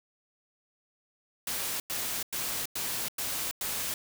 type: noise bursts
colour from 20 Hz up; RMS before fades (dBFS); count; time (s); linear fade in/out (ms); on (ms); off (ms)
white; -33; 6; 1.47-3.94; 2; 330; 98
effects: none